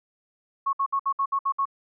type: tone bursts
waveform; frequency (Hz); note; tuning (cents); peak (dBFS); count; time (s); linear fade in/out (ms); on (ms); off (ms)
sine; 1100; C#6; -14; -21; 8; 0.66-1.655; 10; 71; 61
effects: none